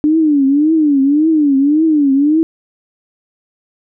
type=tone with vibrato; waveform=sine; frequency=294.9 Hz; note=D4; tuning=7 cents sharp; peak=-8 dBFS; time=0.04-2.43 s; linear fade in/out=0 ms; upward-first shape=triangle; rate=1.8 Hz; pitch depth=180 cents each way; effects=none